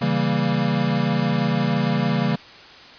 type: chord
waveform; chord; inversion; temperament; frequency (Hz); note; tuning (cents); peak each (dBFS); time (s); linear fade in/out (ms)
square; C# diminished seventh; none; equal; 138.59 / 164.81 / 196 / 233.1; C#3 / E3 / G3 / Bb3; 0 / 0 / 0 / 0; -25; 0.01-2.36; 10
effects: white hiss -43 dBFS RMS until 2.98 s + resampled to 11025 Hz